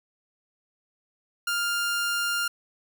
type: tone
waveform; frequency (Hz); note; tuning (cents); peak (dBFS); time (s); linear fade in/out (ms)
sawtooth; 1400; F6; +4; -21; 1.47-2.48; 5
effects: none